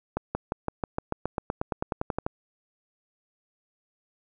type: accelerating click train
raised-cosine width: 1 ms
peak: -13 dBFS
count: 18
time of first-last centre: 0.17-2.265 s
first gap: 180 ms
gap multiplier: 0.95
effects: none